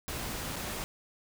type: noise with dropouts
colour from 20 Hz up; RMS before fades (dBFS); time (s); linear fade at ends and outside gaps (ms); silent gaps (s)
pink; -37; 0.08-0.84; 0; 0.559-0.563
effects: none